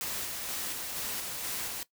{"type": "noise with tremolo", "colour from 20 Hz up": "white", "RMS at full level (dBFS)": -35, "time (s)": [0.01, 1.83], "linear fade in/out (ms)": 0, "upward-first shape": "square", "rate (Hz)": 2.1, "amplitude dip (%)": 25, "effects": ["noise-tail reverb RT60 0.1 s tail -18 dB re dry"]}